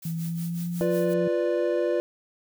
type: noise with tremolo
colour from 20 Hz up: blue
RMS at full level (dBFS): -41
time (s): 0.02-1.14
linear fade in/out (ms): 5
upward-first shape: sine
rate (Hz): 5.5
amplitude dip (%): 75
type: tone with pitch glide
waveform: sine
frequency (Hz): 164.81 to 175.62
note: E3 to F3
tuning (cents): 0 to +10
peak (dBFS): -27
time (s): 0.05-1.28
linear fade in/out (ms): 5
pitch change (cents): +110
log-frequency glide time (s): 0.15-0.88
type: chord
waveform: triangle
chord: B diminished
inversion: second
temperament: equal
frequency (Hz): 349.2 / 493.9 / 587.3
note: F4 / B4 / D5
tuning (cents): 0 / 0 / 0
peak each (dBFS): -24 / -25 / -25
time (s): 0.81-2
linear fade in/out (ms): 0
effects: none